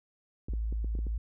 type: clicks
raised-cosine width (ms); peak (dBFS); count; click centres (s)
3; -29; 7; 0.485 / 0.536 / 0.726 / 0.845 / 0.952 / 0.989 / 1.068
type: tone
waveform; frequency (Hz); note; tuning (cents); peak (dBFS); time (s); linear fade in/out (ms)
sine; 55; A1; 0; -29; 0.49-1.18; 5
effects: none

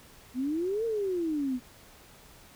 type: exponential two-way sweep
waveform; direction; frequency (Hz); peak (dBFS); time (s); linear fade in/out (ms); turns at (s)
sine; up then down; 242.4 to 466.2 to 242.4; -27; 0.34-1.6; 50; 0.85
effects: pink hiss -54 dBFS RMS until 2.55 s

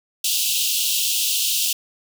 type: high-pass noise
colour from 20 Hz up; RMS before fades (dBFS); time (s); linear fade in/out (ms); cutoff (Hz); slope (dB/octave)
pink; -21; 0.24-1.73; 5; 2700; 96
effects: none

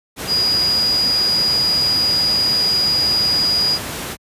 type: tone in noise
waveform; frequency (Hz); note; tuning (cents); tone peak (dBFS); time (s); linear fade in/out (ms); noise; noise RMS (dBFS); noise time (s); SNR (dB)
sine; 4893; D#8; -30; -14; 0.27-3.79; 50; pink; -26; 0.16-4.17; +9
effects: high-pass 80 Hz 12 dB/octave + resampled to 32000 Hz

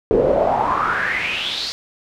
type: noise with band-pass filter sweep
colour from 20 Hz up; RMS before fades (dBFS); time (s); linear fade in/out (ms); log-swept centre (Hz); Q
brown; -19; 0.11-1.72; 0; 410 to 4800; 6.6
effects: none

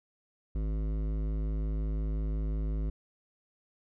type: tone with hard clipping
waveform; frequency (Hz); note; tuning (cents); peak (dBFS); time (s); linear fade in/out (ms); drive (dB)
sine; 52.8; G#1; +29; -31; 0.55-2.9; 5; 14
effects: none

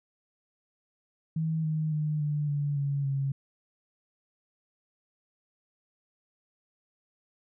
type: tone with pitch steps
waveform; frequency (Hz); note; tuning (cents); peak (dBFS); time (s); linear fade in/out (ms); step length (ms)
sine; 160 / 155.98 / 152.07 / 148.25 / 144.53 / 140.91 / 137.37; D#3 / D#3 / D#3 / D3 / D3 / C#3 / C#3; +49 / +5 / -39 / +17 / -27 / +29 / -15; -26; 1.36-3.32; 5; 280
effects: none

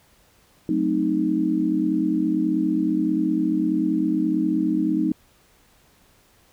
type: chord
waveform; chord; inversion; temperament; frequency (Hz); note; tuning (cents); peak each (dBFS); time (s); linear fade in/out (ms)
sine; F# diminished seventh; none; equal; 185 / 220 / 261.6 / 311.1; F#3 / A3 / C4 / Eb4; 0 / 0 / 0 / 0; -27 / -27 / -26 / -21; 0.69-5.12; 2
effects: pink hiss -58 dBFS RMS until 6.52 s

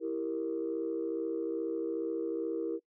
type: chord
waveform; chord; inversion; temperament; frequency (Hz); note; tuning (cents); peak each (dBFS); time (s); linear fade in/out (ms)
sine; E diminished; none; equal; 329.6 / 392 / 466.2; E4 / G4 / Bb4; 0 / 0 / 0; -34 / -38 / -34; 0-2.8; 50
effects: noise-tail reverb RT60 0.1 s tail -21 dB re dry + tanh soft clip ceiling -24 dBFS

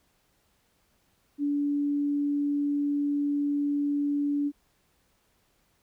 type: tone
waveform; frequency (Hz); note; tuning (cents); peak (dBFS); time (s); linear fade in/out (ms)
sine; 288; D4; -34; -24; 1.38-4.52; 50
effects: pink hiss -69 dBFS RMS until 5.82 s

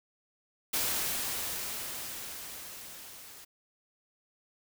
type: noise with level ramp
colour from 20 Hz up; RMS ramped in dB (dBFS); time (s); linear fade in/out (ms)
white; -30 to -50; 0.73-3.45; 10
effects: none

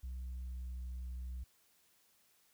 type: tone with pitch glide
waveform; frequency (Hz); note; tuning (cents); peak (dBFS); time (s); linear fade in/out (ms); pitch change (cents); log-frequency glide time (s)
sine; 63.1 to 62.45; B1 to B1; +38 to +20; -38; 0.03-1.44; 10; -18; 0.42-0.5
effects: tanh soft clip ceiling -39 dBFS + white hiss -71 dBFS RMS until 2.53 s

